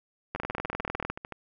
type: two click trains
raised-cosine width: 0.5 ms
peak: -22 / -15 dBFS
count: 14 / 16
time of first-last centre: 0.36-1.323 / 0.35-1.1 s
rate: 13.5 / 20 Hz
effects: none